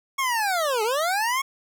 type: linear two-way sweep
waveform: 25% pulse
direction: down then up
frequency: 1108.7 to 415.3 to 1108.7 Hz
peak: -18 dBFS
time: 0.18-1.42 s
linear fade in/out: 10 ms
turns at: 0.83 s
effects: none